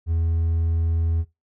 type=tone with hard clipping; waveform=triangle; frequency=82.7 Hz; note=E2; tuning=6 cents sharp; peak=-20 dBFS; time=0.06-1.25 s; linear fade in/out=50 ms; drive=5 dB; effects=noise-tail reverb RT60 0.2 s tail -18 dB re dry